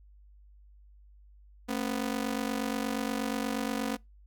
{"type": "ring-modulated tone", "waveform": "sawtooth", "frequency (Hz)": 246.9, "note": "B3", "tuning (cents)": 0, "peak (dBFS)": -23, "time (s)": [1.68, 3.97], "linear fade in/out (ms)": 20, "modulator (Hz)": 24.2, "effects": ["noise-tail reverb RT60 0.2 s tail -25 dB re dry", "added 50 Hz sine -53 dBFS peak until 4.26 s"]}